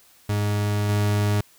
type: tone with level steps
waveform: 40% pulse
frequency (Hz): 103.5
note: G#2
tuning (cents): -5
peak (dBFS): -20 / -18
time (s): 0.29-1.41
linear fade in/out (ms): 5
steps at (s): 0.89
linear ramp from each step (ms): 2
effects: white hiss -55 dBFS RMS until 1.58 s